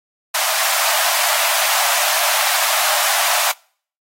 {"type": "high-pass noise", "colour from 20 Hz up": "pink", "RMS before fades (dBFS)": -18, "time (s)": [0.34, 3.52], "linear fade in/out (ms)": 10, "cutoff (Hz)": 600, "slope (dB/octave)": 96, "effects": ["noise-tail reverb RT60 0.5 s tail -26 dB re dry", "AAC 48 kbps"]}